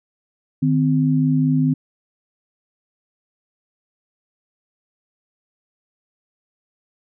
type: tone pair together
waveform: sine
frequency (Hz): 153.59 / 258.3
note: D#3 / C4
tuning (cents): -22 / -22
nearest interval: major sixth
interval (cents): 900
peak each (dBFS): -17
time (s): 0.62-1.74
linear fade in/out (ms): 10
effects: none